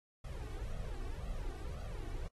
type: noise with flanger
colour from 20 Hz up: brown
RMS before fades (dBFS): -41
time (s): 0.24-2.28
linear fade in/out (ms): 5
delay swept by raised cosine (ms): 1.5 to 2.7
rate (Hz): 1.9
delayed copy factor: +0.85
effects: AAC 32 kbps